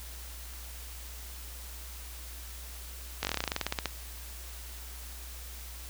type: slowing click train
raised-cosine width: 0.2 ms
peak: -12 dBFS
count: 17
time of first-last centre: 3.23-3.857 s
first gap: 19 ms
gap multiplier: 1.09
effects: added 60 Hz sine -43 dBFS peak until 5.89 s + white hiss -47 dBFS RMS until 5.89 s